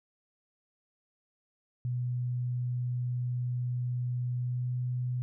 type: tone with pitch glide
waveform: sine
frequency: 123.47 to 124.62 Hz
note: B2 to B2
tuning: 0 to +16 cents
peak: -29 dBFS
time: 1.85-5.22 s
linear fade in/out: 0 ms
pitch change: +16 cents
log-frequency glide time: 4.37-4.76 s
effects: none